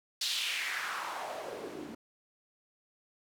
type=noise with band-pass filter sweep; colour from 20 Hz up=white; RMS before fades=-37 dBFS; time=0.21-1.95 s; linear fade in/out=5 ms; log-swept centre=4300 to 240 Hz; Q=2.6; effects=none